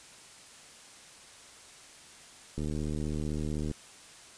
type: click train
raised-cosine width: 3 ms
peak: -22 dBFS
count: 87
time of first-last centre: 2.58-3.713 s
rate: 75.9 Hz
effects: white hiss -52 dBFS RMS until 4.37 s + resampled to 22050 Hz